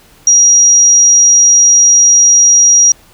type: tone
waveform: sine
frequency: 5730 Hz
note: F8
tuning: 44 cents sharp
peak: -3 dBFS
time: 0.27-2.92 s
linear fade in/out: 2 ms
effects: pink hiss -44 dBFS RMS until 3.13 s

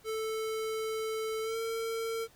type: tone with pitch glide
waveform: square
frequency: 440 to 453.4 Hz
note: A4 to A#4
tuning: 0 to -48 cents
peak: -33 dBFS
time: 0.04-2.28 s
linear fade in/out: 50 ms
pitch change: +52 cents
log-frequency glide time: 1.42-1.56 s
effects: pink hiss -61 dBFS RMS until 2.35 s

